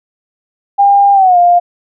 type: tone with pitch glide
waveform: sine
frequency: 802 to 702.2 Hz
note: G5 to F5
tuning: +39 to +9 cents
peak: -4 dBFS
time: 0.78-1.6 s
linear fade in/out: 20 ms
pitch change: -230 cents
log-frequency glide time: 1.13-1.38 s
effects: none